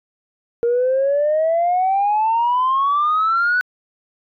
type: exponential sweep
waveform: sine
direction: up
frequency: 466.2 to 1500 Hz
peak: -13 dBFS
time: 0.63-3.61 s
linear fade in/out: 0 ms
effects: tanh soft clip ceiling -11 dBFS